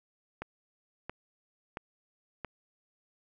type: click train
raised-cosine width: 0.5 ms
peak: -22 dBFS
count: 4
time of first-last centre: 0.42-2.447 s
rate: 1.48 Hz
effects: none